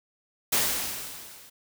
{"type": "noise with level ramp", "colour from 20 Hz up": "white", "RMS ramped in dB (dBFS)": [-22, -51], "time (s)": [0.52, 1.5], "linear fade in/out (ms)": 10, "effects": []}